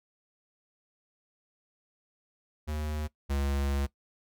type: tone pair in turn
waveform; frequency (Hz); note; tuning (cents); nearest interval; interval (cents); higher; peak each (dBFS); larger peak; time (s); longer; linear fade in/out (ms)
square; 75.9 / 69.77; D#2 / C#2; -42 / +12; minor second; 146; first; -32 / -28; second; 2.67-3.08 / 3.29-3.87; second; 20
effects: noise-tail reverb RT60 0.1 s tail -19 dB re dry